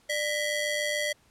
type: ring-modulated tone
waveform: sawtooth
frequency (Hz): 1297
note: E6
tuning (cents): -28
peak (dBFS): -20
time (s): 0.09-1.13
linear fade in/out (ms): 10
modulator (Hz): 702
effects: pink hiss -63 dBFS RMS until 1.3 s + low-pass 11000 Hz 12 dB/octave